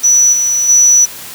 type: tone with level steps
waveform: sine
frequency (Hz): 5920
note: F#8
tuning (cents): 0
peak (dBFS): -5 / -10 / -4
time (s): 0.03-1.06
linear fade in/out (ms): 20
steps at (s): 0.32 / 0.68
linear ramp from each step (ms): 20
effects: white hiss -29 dBFS RMS until 1.34 s